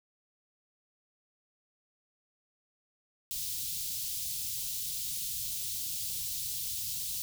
white band-stop noise, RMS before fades -36 dBFS, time 3.31-7.22 s, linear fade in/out 0 ms, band 150 to 3400 Hz, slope 24 dB/octave, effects none

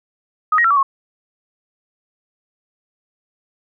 sine tone with pitch steps, 1253 / 1887 / 1348 / 1148 / 1091 Hz, D#6 / A#6 / E6 / D6 / C#6, +12 / +21 / +38 / -40 / -28 cents, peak -11 dBFS, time 0.52-0.83 s, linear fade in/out 5 ms, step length 62 ms, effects none

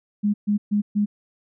sine tone bursts, 206.7 Hz, G#3, 8 cents flat, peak -17 dBFS, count 4, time 0.23-1.06 s, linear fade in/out 20 ms, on 110 ms, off 130 ms, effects none

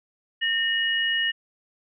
sine tone pair together, 1826.3 / 2899 Hz, A#6 / F#7, -36 / -36 cents, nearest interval minor sixth, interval 800 cents, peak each -24 dBFS, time 0.41-1.32 s, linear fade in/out 20 ms, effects none

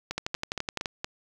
two click trains, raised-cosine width 0.2 ms, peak -12 / -14 dBFS, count 9 / 5, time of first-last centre 0.18-0.858 / 0.11-1.045 s, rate 11.8 / 4.28 Hz, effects 8-bit

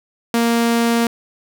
sawtooth tone, 233.1 Hz, A#3, in tune, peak -10 dBFS, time 0.34-1.07 s, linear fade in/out 2 ms, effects none

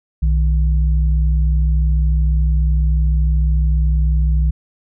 sine tone pair together, 61.74 / 155.58 Hz, B1 / D#3, 0 / 0 cents, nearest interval octave + major third, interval 1600 cents, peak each -12 / -22 dBFS, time 0.22-4.51 s, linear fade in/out 10 ms, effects none

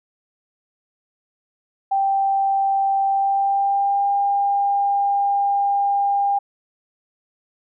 sine tone with pitch glide, 784 to 801.9 Hz, G5 to G5, 0 to +39 cents, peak -16 dBFS, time 1.91-6.39 s, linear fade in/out 10 ms, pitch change +39 cents, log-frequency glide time 3.08-4.09 s, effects none

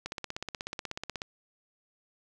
click train, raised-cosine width 0.2 ms, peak -18 dBFS, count 20, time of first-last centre 0.06-1.219 s, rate 16.4 Hz, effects none

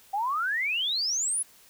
sine exponential sweep, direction up, 766 to 10740 Hz, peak -25 dBFS, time 0.13-1.43 s, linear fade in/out 10 ms, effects white hiss -56 dBFS RMS until 1.69 s

